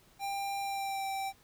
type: tone with pitch glide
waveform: square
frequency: 794 to 779 Hz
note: G5 to G5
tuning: +22 to -11 cents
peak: -34 dBFS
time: 0.19-1.33 s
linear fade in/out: 50 ms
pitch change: -33 cents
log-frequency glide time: 0.61-1.07 s
effects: pink hiss -63 dBFS RMS until 1.43 s